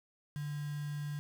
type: tone with quantisation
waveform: sine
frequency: 146.83 Hz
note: D3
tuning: in tune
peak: -36 dBFS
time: 0.36-1.19 s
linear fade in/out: 0 ms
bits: 8
effects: none